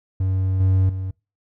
triangle tone with level steps, 94.5 Hz, F#2, 37 cents sharp, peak -16 / -12 / -22 dBFS, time 0.2-1.11 s, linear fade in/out 5 ms, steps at 0.6 / 0.89 s, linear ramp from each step 5 ms, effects noise-tail reverb RT60 0.3 s tail -26 dB re dry

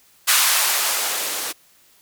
violet noise with band-pass filter sweep, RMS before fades -20 dBFS, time 0.27-1.53 s, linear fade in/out 20 ms, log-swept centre 1300 to 310 Hz, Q 1.1, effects white hiss -55 dBFS RMS until 2.01 s

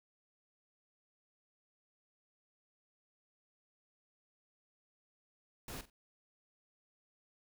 pink noise with echo, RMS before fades -45 dBFS, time 5.68-5.81 s, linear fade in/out 2 ms, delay 45 ms, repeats 2, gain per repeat -13 dB, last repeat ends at 5.9 s, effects none

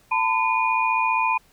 sine tone cluster, 894 / 1009 / 2449 Hz, A5 / B5 / D#7, +27 / +37 / -28 cents, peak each -23 / -22 / -24 dBFS, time 0.11-1.38 s, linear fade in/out 10 ms, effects pink hiss -58 dBFS RMS until 1.52 s

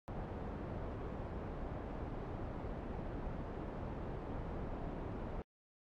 pink low-pass noise, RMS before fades -43 dBFS, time 0.08-5.42 s, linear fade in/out 0 ms, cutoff 840 Hz, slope 12 dB/octave, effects AAC 64 kbps

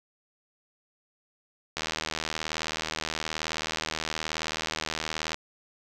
click train, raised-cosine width 0.2 ms, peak -12 dBFS, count 283, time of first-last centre 1.77-5.344 s, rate 78.9 Hz, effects none

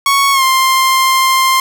sawtooth tone with pitch glide, 1109 to 1052.2 Hz, C#6 to C6, 0 to +9 cents, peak -5 dBFS, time 0.06-1.6 s, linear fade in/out 2 ms, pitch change -91 cents, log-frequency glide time 0.32-0.43 s, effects none

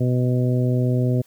harmonic tone, 125.1 Hz, B2, 23 cents sharp, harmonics 1 / 2 / 3 / 4 / 5, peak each -18 / -24 / -28 / -30 / -32 dBFS, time 0-1.22 s, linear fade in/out 10 ms, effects white hiss -57 dBFS RMS until 1.26 s

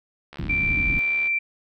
click train, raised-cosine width 0.3 ms, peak -24 dBFS, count 69, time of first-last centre 0.33-1.272 s, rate 72.2 Hz
pink low-pass noise, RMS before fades -28 dBFS, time 0.39-0.99 s, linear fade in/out 0 ms, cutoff 320 Hz, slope 48 dB/octave
sine tone, 2349 Hz, D7, in tune, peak -20 dBFS, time 0.49-1.39 s, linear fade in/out 10 ms
effects none

